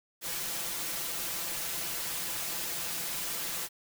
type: noise with comb filter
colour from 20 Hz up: white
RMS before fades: -35 dBFS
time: 0.21-3.69 s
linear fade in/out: 50 ms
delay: 5.9 ms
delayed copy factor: +0.65
effects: none